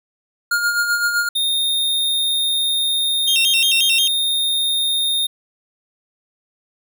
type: tone with tremolo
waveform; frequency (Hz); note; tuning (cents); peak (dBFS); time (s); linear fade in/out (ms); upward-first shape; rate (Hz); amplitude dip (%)
square; 1417; F6; +25; -15; 0.51-1.29; 5; sine; 7.8; 50
type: tone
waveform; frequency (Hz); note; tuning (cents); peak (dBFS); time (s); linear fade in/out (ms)
square; 3677; A#7; -24; -17; 1.35-5.27; 10
type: tone with vibrato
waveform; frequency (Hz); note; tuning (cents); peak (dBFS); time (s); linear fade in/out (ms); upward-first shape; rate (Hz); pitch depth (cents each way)
40% pulse; 2948; F#7; -7; -15; 3.27-4.08; 10; square; 5.6; 140
effects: none